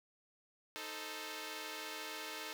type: chord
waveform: 5% pulse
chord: A diminished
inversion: second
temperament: equal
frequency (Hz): 311.1 / 440 / 523.3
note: Eb4 / A4 / C5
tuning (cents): 0 / 0 / 0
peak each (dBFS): -36 / -34 / -39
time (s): 0.76-2.53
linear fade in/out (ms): 0
effects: none